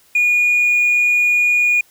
triangle tone, 2443 Hz, D#7, 32 cents flat, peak -9 dBFS, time 0.15-1.81 s, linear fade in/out 5 ms, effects tanh soft clip ceiling -7 dBFS + white hiss -53 dBFS RMS until 1.9 s

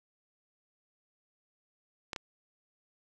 clicks, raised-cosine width 0.2 ms, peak -18 / -19 dBFS, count 2, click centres 2.132 / 2.162 s, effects none

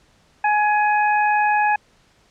harmonic tone, 839 Hz, G#5, 17 cents sharp, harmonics 1 / 2 / 3, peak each -16 / -22 / -26 dBFS, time 0.44-1.76 s, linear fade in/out 5 ms, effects pink hiss -57 dBFS RMS until 2.3 s + low-pass 7000 Hz 12 dB/octave

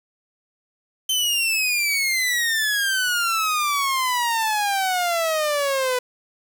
sawtooth exponential sweep, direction down, 3100 to 494.9 Hz, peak -16 dBFS, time 1.09-5.99 s, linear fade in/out 5 ms, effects 7-bit

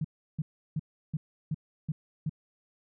sine tone bursts, 154.5 Hz, D#3, 12 cents flat, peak -27 dBFS, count 7, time 0.01-2.295 s, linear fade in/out 5 ms, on 35 ms, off 340 ms, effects none

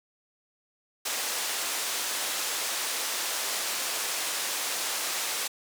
white band-pass noise, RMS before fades -31 dBFS, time 1.05-5.48 s, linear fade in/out 10 ms, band 410 to 9300 Hz, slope 12 dB/octave, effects none

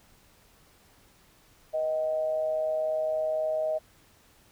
sine tone with amplitude modulation, 627 Hz, D#5, 13 cents sharp, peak -23 dBFS, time 1.73-3.79 s, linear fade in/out 20 ms, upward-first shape sine, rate 144 Hz, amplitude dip 50%, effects pink hiss -60 dBFS RMS until 4.51 s

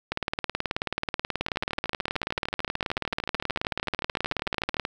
two click trains, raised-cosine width 0.3 ms, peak -14 / -10 dBFS, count 46 / 89, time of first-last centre 1.41-4.768 / 0.12-4.851 s, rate 13.4 / 18.6 Hz, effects 8-bit

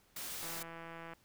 white noise, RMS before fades -43 dBFS, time 0.16-0.63 s, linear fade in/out 5 ms
click train, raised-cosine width 0.5 ms, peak -33 dBFS, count 118, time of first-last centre 0.43-1.135 s, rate 166 Hz
effects pink hiss -69 dBFS RMS until 1.24 s

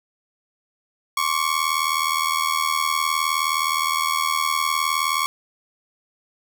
sawtooth ring-modulated tone, 1108.7 Hz, C#6, in tune, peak -13 dBFS, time 1.17-5.26 s, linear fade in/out 0 ms, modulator 39.7 Hz, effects none

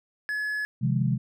triangle tone, 1702 Hz, G#6, 42 cents sharp, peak -25 dBFS, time 0.29-0.65 s, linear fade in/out 0 ms
sine chord, F minor seventh, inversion second, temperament equal, 130.81 / 155.56 / 174.61 / 207.7 Hz, C3 / Eb3 / F3 / Ab3, 0 / 0 / 0 / 0 cents, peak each -24 / -30 / -29 / -29 dBFS, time 0.81-1.18 s, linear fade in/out 20 ms
effects none

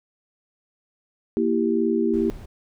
sine chord, E diminished, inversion second, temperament equal, 233.1 / 329.6 / 392 Hz, Bb3 / E4 / G4, 0 / 0 / 0 cents, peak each -23 dBFS, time 1.37-2.3 s, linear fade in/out 0 ms
brown noise, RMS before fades -38 dBFS, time 2.13-2.46 s, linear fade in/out 10 ms
effects none

